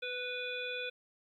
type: harmonic tone with a mistuned harmonic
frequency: 493.9 Hz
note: B4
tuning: in tune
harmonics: 1 / 3 / 5 / 7 / 8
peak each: -41 / -43 / -40 / -43 / -53 dBFS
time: 0.02-0.9 s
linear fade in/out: 10 ms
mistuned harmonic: 1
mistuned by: +15 cents
effects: 12-bit